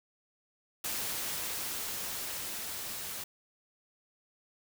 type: noise with level ramp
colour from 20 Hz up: white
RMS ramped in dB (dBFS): -35 to -40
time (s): 0.84-3.24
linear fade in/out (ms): 5
effects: none